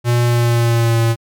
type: tone with pitch glide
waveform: square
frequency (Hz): 120 to 115.05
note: B2 to A#2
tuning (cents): -49 to -22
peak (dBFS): -12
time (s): 0.04-1.16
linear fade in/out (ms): 50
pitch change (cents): -73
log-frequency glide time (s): 0.26-0.99
effects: MP3 96 kbps